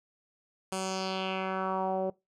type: tone with low-pass filter sweep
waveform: 10% pulse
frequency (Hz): 189.3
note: F#3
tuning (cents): +40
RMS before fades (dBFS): -32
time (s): 0.72-2.1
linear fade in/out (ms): 2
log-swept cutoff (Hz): 9500 to 520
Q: 2.6
effects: noise-tail reverb RT60 0.2 s tail -21 dB re dry